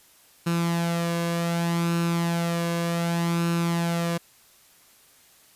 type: tone with flanger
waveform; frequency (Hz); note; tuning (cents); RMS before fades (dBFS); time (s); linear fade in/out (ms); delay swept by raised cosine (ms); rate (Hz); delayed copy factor
sawtooth; 169.6; E3; +50; -25; 0.46-4.18; 10; 0.74 to 1.84; 0.66; +0.5
effects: white hiss -56 dBFS RMS until 5.55 s + resampled to 32000 Hz